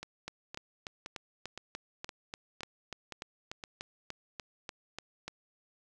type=two click trains; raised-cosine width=0.2 ms; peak=-22 / -24 dBFS; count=18 / 8; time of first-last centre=0.28-5.28 / 0.03-3.638 s; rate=3.4 / 1.94 Hz; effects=none